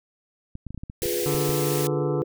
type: clicks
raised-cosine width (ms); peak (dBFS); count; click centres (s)
5; -23; 11; 0.554 / 0.667 / 0.706 / 0.746 / 0.777 / 0.835 / 0.899 / 1.022 / 1.057 / 1.348 / 1.493
type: chord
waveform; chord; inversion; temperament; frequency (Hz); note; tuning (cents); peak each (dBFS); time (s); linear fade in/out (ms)
sine; F diminished; none; equal; 349.2 / 415.3 / 493.9; F4 / Ab4 / Cb5; 0 / 0 / 0; -29; 1.02-2.24; 10
type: band-stop noise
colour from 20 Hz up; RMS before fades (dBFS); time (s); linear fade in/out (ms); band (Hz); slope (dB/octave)
white; -31; 1.02-1.87; 0; 810 to 1600; 48
type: harmonic tone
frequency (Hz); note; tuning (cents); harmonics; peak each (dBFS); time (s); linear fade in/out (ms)
146.2; D3; -7; 1 / 2 / 3 / 5 / 6 / 7 / 8 / 9; -26 / -32 / -34 / -40 / -42 / -42 / -43 / -41; 1.26-2.22; 0
effects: none